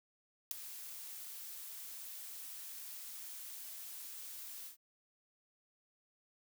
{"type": "noise with ADSR envelope", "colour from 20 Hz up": "blue", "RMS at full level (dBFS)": -31, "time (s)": [0.51, 4.77], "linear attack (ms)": 3, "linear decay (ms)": 5, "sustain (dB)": -17, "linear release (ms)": 110, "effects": []}